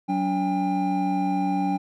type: tone cluster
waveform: triangle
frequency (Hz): 186.9 / 286.5 / 799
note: F#3 / D4 / G5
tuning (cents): +18 / -43 / +33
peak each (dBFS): -24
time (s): 0.08-1.78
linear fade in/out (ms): 20
effects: none